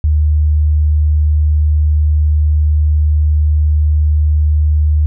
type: tone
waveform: sine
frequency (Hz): 75.7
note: D#2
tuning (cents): -47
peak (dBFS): -8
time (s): 0.04-5.06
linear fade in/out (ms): 0
effects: none